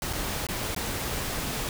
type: noise with dropouts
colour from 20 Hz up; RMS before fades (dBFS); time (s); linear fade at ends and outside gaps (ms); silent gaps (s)
pink; -31; 0.02-1.69; 1; 0.129-0.133 / 0.468-0.487 / 0.748-0.763
effects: none